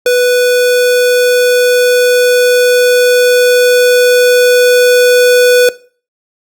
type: tone with level ramp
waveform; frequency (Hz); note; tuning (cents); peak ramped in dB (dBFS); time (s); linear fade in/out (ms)
square; 493.9; B4; 0; -7 to -4; 0.06-5.69; 2
effects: noise-tail reverb RT60 0.4 s tail -19 dB re dry + Opus 48 kbps